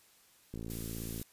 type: click train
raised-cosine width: 3 ms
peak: -29 dBFS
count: 39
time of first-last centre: 0.54-1.215 s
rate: 56.3 Hz
type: noise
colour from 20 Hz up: blue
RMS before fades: -44 dBFS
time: 0.7-1.23 s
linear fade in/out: 0 ms
effects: white hiss -64 dBFS RMS until 1.32 s + resampled to 32000 Hz